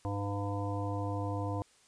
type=harmonic tone; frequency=100.7 Hz; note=G2; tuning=47 cents sharp; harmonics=1 / 3 / 5 / 7 / 9 / 10; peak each=-34 / -39 / -41 / -42 / -44 / -44 dBFS; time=0.05-1.62 s; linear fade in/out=0 ms; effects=white hiss -64 dBFS RMS until 1.87 s + resampled to 22050 Hz